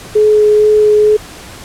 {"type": "tone with vibrato", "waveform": "sine", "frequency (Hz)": 423.7, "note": "G#4", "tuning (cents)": 35, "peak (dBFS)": -5, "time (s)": [0.15, 1.17], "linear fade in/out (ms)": 10, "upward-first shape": "sine", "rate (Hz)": 2.2, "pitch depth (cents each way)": 9, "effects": ["pink hiss -32 dBFS RMS until 1.64 s", "low-pass 11000 Hz 12 dB/octave"]}